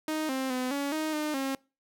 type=tone with pitch steps; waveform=sawtooth; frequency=311.2 / 263.8 / 253.9 / 282 / 312 / 303.3 / 269.6 Hz; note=D#4 / C4 / B3 / C#4 / D#4 / D#4 / C#4; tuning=0 / +14 / +48 / +30 / +5 / -44 / -48 cents; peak=-25 dBFS; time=0.08-1.55 s; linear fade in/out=2 ms; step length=210 ms; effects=noise-tail reverb RT60 0.3 s tail -24 dB re dry